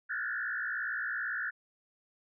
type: tone with frequency modulation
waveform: sine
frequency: 1600 Hz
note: G6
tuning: 35 cents sharp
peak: -32 dBFS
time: 0.09-1.51 s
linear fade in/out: 20 ms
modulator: 58.8 Hz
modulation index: 3.3
effects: none